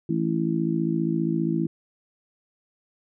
harmonic tone, 55 Hz, A1, in tune, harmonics 3 / 4 / 5 / 6, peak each -26 / -28 / -30 / -26 dBFS, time 0.09-1.67 s, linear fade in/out 5 ms, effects none

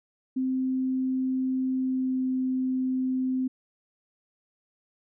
sine tone with pitch glide, 260 to 258.4 Hz, C4 to C4, -11 to -21 cents, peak -24 dBFS, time 0.36-3.48 s, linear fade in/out 10 ms, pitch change -10 cents, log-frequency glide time 1.74-2.28 s, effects none

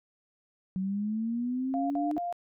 sine linear sweep, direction up, 185 to 305 Hz, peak -28 dBFS, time 0.76-2.18 s, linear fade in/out 0 ms
sine tone bursts, 699 Hz, F5, 1 cent sharp, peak -30 dBFS, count 3, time 1.74-2.326 s, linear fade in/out 0 ms, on 160 ms, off 53 ms
effects none

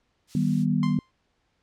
violet noise, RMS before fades -36 dBFS, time 0.27-0.66 s, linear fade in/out 50 ms
sine chord, Eb augmented, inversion none, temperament just, 155.56 / 194.45 / 243.1 Hz, Eb3 / G3 / B3, 0 / -14 / -27 cents, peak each -25 dBFS, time 0.35-0.99 s, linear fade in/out 2 ms
sawtooth tone with exponential decay, 1046.5 Hz, C6, in tune, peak -26 dBFS, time 0.83-1.11 s, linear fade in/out 1 ms, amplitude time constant 59 ms
effects pink hiss -71 dBFS RMS until 1.62 s + low-pass 5000 Hz 12 dB/octave

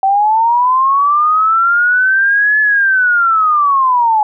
sine linear two-way sweep, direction up then down, 763 to 1725 to 837 Hz, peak -8 dBFS, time 0.03-4.23 s, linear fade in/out 2 ms, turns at 2.6 s, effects none

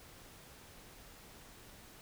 silence, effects pink hiss -56 dBFS RMS until 2.01 s

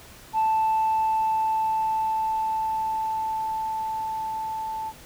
sine tone with level ramp, 880 Hz, A5, in tune, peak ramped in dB -17 to -28 dBFS, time 0.33-4.93 s, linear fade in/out 50 ms, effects tanh soft clip ceiling -17 dBFS + pink hiss -47 dBFS RMS until 5.05 s

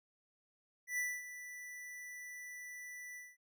square tone with ADSR envelope, 1975.5 Hz, B6, in tune, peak -34 dBFS, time 0.87-3.37 s, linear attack 110 ms, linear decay 240 ms, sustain -13 dB, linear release 210 ms, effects none

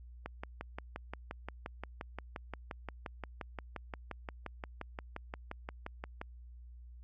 click train, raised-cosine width 0.5 ms, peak -25 dBFS, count 35, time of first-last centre 0.26-6.214 s, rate 5.71 Hz, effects added 60 Hz sine -49 dBFS peak until 7.03 s + AAC 32 kbps

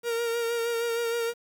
45% pulse tone with vibrato, 466.2 Hz, A#4, in tune, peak -26 dBFS, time 0.03-1.34 s, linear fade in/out 50 ms, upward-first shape sine, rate 6.4 Hz, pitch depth 28 cents each way, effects 9-bit

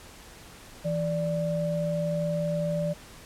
sine tone pair together, 164.81 / 587.3 Hz, E3 / D5, 0 / 0 cents, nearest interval octave + minor seventh, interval 2200 cents, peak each -28 dBFS, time 0.84-2.94 s, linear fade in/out 20 ms, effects pink hiss -48 dBFS RMS until 3.25 s + low-pass 12000 Hz 12 dB/octave

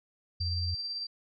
sine tone, 87.9 Hz, F2, 12 cents sharp, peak -30 dBFS, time 0.4-0.75 s, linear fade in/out 10 ms
sine tone with tremolo, 4699 Hz, D8, in tune, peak -32 dBFS, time 0.4-1.07 s, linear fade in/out 10 ms, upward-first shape sine, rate 18 Hz, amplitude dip 35%
effects none

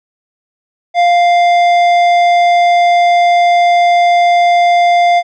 sine tone with tanh clipping, 698.5 Hz, F5, in tune, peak -8 dBFS, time 0.94-5.23 s, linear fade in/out 50 ms, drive 12 dB, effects none

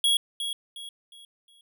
square tone with echo, 3322 Hz, G#7, in tune, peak -20 dBFS, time 0.04-0.17 s, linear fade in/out 2 ms, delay 360 ms, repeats 4, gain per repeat -9 dB, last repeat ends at 1.61 s, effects none

